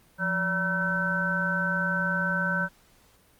harmonic tone with a mistuned harmonic, 191 Hz, G3, 45 cents flat, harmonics 1 / 3 / 5 / 7 / 8, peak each -30 / -35 / -36 / -35 / -26 dBFS, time 0.18-2.69 s, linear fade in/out 50 ms, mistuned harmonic 1, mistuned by -150 cents, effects pink hiss -60 dBFS RMS until 3.39 s + Opus 32 kbps

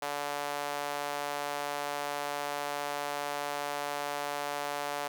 sawtooth tone with high-pass filter, 144.6 Hz, D3, 27 cents flat, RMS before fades -35 dBFS, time 0.02-5.08 s, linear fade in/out 5 ms, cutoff 690 Hz, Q 1.7, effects none

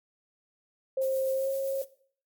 sine tone with pitch glide, 530 to 541.8 Hz, C5 to C#5, +22 to -40 cents, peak -25 dBFS, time 0.97-1.82 s, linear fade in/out 5 ms, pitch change +38 cents, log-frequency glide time 1.34-1.51 s
violet noise with tremolo, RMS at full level -42 dBFS, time 1.01-1.85 s, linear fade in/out 10 ms, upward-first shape triangle, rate 7.8 Hz, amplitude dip 40%
effects noise-tail reverb RT60 0.5 s tail -17 dB re dry + MP3 96 kbps

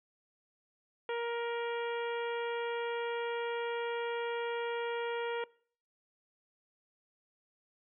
harmonic tone, 470 Hz, A#4, 14 cents sharp, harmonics 1 / 2 / 3 / 4 / 5 / 6 / 7, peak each -34 / -40 / -44 / -46 / -48 / -50 / -51 dBFS, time 1.09-5.44 s, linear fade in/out 2 ms, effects noise-tail reverb RT60 0.5 s tail -23 dB re dry

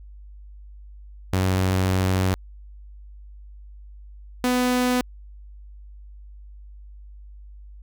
sawtooth tone pair in turn, 93.6 / 249.4 Hz, F#2 / B3, +20 / +17 cents, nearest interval octave + perfect fourth, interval 1697 cents, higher second, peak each -15 dBFS, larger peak neither, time 1.33-2.34 / 4.44-5.01 s, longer first, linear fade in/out 0 ms, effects added 50 Hz sine -40 dBFS peak until 7.82 s

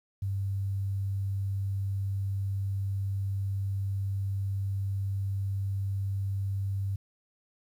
sine tone, 98 Hz, G2, in tune, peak -28 dBFS, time 0.22-6.96 s, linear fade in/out 5 ms, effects 10-bit

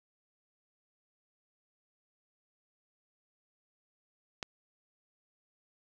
click, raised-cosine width 0.2 ms, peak -18 dBFS, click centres 4.428 s, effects none

